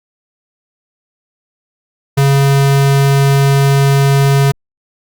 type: tone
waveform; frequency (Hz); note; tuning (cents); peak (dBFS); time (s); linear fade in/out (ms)
square; 138.59; C#3; 0; -8; 2.17-4.52; 10
effects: Opus 48 kbps